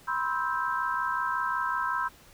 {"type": "chord", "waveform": "sine", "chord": "C major seventh", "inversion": "third", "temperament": "just", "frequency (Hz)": [981.1, 1046.5, 1308.1, 1569.8], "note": ["B5", "C6", "E6", "G6"], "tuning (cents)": [-12, 0, -14, 2], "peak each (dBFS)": -32, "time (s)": [0.07, 2.09], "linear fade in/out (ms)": 20, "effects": ["pink hiss -55 dBFS RMS until 2.33 s"]}